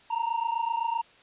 triangle tone pair together, 912 / 939.8 Hz, A#5 / A#5, -38 / +14 cents, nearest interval minor second, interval 52 cents, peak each -27 dBFS, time 0.1-1.02 s, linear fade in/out 10 ms, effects white hiss -56 dBFS RMS until 1.22 s + resampled to 8000 Hz

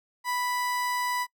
30% pulse tone, 988 Hz, B5, in tune, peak -24 dBFS, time 0.24-1.27 s, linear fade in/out 50 ms, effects noise-tail reverb RT60 0.1 s tail -24 dB re dry

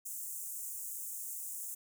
pink high-pass noise, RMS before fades -42 dBFS, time 0.05-1.75 s, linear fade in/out 10 ms, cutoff 7000 Hz, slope 48 dB/octave, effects none

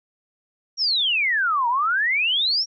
sine exponential two-way sweep, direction down then up, 5720 to 921 to 5720 Hz, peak -18 dBFS, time 0.77-2.66 s, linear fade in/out 50 ms, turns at 1.68 s, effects none

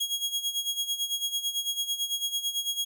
sawtooth tone with tremolo, 3300 Hz, G#7, 12 cents flat, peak -22 dBFS, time 0-2.85 s, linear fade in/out 10 ms, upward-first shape sine, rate 9 Hz, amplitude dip 75%, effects none

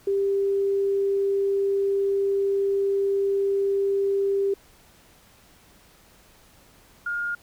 sine tone pair in turn, 395.3 / 1418.1 Hz, G4 / F6, +15 / +26 cents, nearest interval octave + minor seventh, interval 2211 cents, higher second, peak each -20 / -25 dBFS, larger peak first, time 0.07-4.54 / 7.06-7.35 s, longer first, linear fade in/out 5 ms, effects pink hiss -55 dBFS RMS until 7.42 s

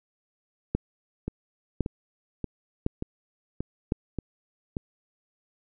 two click trains, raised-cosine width 3 ms, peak -17 / -11 dBFS, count 7 / 4, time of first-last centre 1.28-4.768 / 0.75-3.921 s, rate 1.72 / 0.946 Hz, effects none

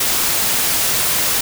white noise, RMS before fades -17 dBFS, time 0-1.41 s, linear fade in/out 5 ms, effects none

